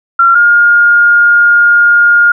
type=tone pair in turn; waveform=sine; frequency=1371 / 1418.5 Hz; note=F6 / F6; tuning=-32 / +27 cents; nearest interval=minor second; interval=59 cents; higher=second; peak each=-3 dBFS; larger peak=neither; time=0.19-0.35 / 0.35-2.32 s; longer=second; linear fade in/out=5 ms; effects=none